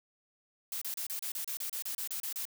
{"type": "noise bursts", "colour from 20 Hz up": "blue", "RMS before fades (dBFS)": -37, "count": 14, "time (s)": [0.72, 2.453], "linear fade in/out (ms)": 2, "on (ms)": 95, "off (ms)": 31, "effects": []}